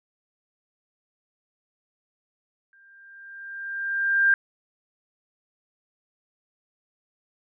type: tone with exponential growth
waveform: sine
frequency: 1592 Hz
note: G6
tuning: 26 cents sharp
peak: -14 dBFS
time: 2.73-4.34 s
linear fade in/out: 1 ms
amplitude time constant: 350 ms
effects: none